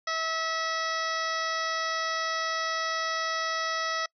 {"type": "harmonic tone with a mistuned harmonic", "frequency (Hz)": 648, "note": "E5", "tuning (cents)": -30, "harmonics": [1, 2, 3, 4, 5, 6, 7, 8, 9], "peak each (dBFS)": [-36, -31, -33, -45, -42, -41, -43, -37, -43], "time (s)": [0.07, 4.06], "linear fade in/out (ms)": 5, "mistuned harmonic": 5, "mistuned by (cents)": 26, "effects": ["noise-tail reverb RT60 0.1 s tail -25 dB re dry"]}